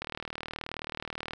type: click train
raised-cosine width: 0.3 ms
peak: -19 dBFS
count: 52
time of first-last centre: 0.02-1.334 s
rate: 38.8 Hz
effects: none